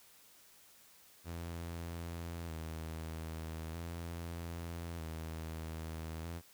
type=tone with vibrato; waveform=sawtooth; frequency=82.41 Hz; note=E2; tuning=in tune; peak=-37 dBFS; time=1.24-6.42 s; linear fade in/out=50 ms; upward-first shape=square; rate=0.4 Hz; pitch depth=45 cents each way; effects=white hiss -62 dBFS RMS until 6.53 s

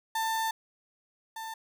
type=tone pair in turn; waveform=35% pulse; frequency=892 / 892 Hz; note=A5 / A5; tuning=+23 / +23 cents; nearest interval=unison; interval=0 cents; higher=neither; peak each=-26 / -35 dBFS; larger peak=first; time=0.15-0.51 / 1.36-1.54 s; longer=first; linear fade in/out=5 ms; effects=none

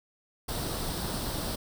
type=noise with comb filter; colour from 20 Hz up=pink; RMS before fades=-33 dBFS; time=0.48-1.56 s; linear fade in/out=10 ms; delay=0.22 ms; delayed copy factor=+0.55; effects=none

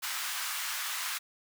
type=high-pass noise; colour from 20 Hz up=pink; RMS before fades=-35 dBFS; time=0.02-1.19 s; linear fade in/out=20 ms; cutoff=1100 Hz; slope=24 dB/octave; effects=none

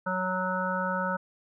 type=harmonic tone; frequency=185 Hz; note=F#3; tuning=in tune; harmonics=1 / 3 / 5 / 7 / 8; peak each=-33 / -33 / -33 / -33 / -33 dBFS; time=0.06-1.17 s; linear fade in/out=10 ms; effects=none

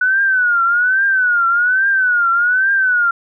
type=tone with vibrato; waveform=sine; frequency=1476 Hz; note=F#6; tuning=5 cents flat; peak=-11 dBFS; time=0.01-3.11 s; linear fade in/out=5 ms; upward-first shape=triangle; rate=1.2 Hz; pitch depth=150 cents each way; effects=none

